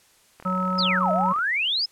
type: click train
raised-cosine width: 0.5 ms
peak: -27 dBFS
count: 40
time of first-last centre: 0.4-1.387 s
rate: 39.5 Hz
type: harmonic tone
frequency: 185 Hz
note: F#3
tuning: in tune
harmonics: 1 / 3 / 5 / 7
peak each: -25 / -32 / -35 / -25 dBFS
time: 0.45-1.33 s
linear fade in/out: 10 ms
type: exponential two-way sweep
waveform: sine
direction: down then up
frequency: 5274 to 600 to 5274 Hz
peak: -21 dBFS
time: 0.78-1.86 s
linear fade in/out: 10 ms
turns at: 1.12 s
effects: white hiss -58 dBFS RMS until 1.91 s + low-pass 11000 Hz 12 dB/octave